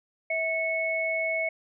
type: tone pair together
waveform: sine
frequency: 649.1 / 2203 Hz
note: E5 / C#7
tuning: -27 / -11 cents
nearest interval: octave + major sixth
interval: 2116 cents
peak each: -29 / -27 dBFS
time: 0.3-1.49 s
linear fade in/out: 5 ms
effects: none